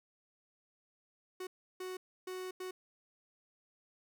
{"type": "tone bursts at uneven times", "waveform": "45% pulse", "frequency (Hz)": 370, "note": "F#4", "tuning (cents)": 0, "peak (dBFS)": -40, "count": 4, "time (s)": [[1.4, 1.47], [1.8, 1.97], [2.27, 2.51], [2.6, 2.71]], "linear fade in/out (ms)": 5, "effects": []}